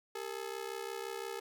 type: ring-modulated tone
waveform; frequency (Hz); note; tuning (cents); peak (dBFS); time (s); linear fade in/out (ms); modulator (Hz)
sawtooth; 428.1; A4; -47; -32; 0.15-1.4; 5; 32.9
effects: none